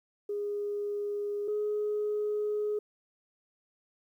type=tone pair in turn; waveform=sine; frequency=410.7 / 419.8 Hz; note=G#4 / G#4; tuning=-19 / +19 cents; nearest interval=unison; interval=38 cents; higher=second; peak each=-30 / -27 dBFS; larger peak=second; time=0.29-1.48 / 1.48-2.79 s; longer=second; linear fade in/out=5 ms; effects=tanh soft clip ceiling -24 dBFS + 11-bit